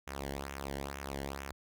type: tone with flanger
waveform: sawtooth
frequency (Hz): 69.3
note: C#2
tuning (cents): 0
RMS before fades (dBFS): -41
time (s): 0.07-1.52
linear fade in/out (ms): 5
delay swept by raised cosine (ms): 0.22 to 0.82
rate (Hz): 2.2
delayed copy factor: -0.75
effects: none